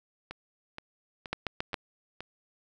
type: two click trains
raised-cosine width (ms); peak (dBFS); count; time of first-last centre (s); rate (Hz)
0.3; -23 / -14; 5 / 4; 0.31-2.206 / 1.33-1.742; 2.11 / 7.28
effects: none